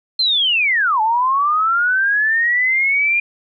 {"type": "linear two-way sweep", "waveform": "sine", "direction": "down then up", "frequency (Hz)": [4200, 851, 2415], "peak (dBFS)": -13, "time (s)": [0.19, 3.2], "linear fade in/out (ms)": 5, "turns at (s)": 1.01, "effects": []}